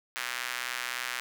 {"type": "tone with high-pass filter", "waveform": "square", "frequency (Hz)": 61.74, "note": "B1", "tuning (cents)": 0, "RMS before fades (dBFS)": -35, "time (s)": [0.16, 1.2], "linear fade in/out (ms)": 0, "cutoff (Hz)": 1700, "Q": 1.5, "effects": []}